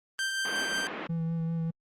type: tone with tremolo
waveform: sawtooth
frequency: 1568 Hz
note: G6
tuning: in tune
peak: -24 dBFS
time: 0.19-0.87 s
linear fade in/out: 0 ms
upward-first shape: sine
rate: 5.6 Hz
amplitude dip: 30%
type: band-pass noise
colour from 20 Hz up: pink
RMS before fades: -38 dBFS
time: 0.45-1.07 s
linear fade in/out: 2 ms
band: 220 to 2700 Hz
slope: 24 dB/octave
type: tone with vibrato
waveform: triangle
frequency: 164.81 Hz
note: E3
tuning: in tune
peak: -26 dBFS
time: 1.09-1.71 s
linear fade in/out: 10 ms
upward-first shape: sine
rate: 5.1 Hz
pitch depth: 17 cents each way
effects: low-pass 10000 Hz 12 dB/octave + Opus 32 kbps